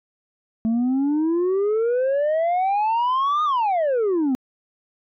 sine exponential two-way sweep, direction up then down, 220 to 1244.5 to 247.6 Hz, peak -15 dBFS, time 0.65-4.35 s, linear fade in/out 0 ms, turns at 3.44 s, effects tanh soft clip ceiling -17 dBFS

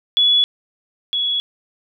sine tone pair in turn, 3402 / 3369 Hz, G#7 / G#7, +41 / +24 cents, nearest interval unison, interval 17 cents, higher first, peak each -11 / -17 dBFS, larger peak first, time 0.17-0.44 / 1.13-1.4 s, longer neither, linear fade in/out 0 ms, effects none

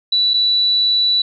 sine tone with dropouts, 3951 Hz, B7, in tune, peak -12 dBFS, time 0.12-1.22 s, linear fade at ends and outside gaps 5 ms, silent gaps 0.336-0.34 s, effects none

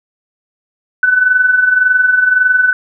sine tone with amplitude modulation, 1500 Hz, F#6, 23 cents sharp, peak -5 dBFS, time 1.03-2.73 s, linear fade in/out 2 ms, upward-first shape sine, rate 21.8 Hz, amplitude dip 60%, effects none

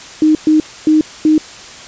sine tone bursts at uneven times, 309.8 Hz, D#4, 7 cents flat, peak -6 dBFS, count 4, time 0.22-0.35 / 0.47-0.6 / 0.87-1.01 / 1.25-1.38 s, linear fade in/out 2 ms, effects white hiss -33 dBFS RMS until 1.87 s + resampled to 16000 Hz

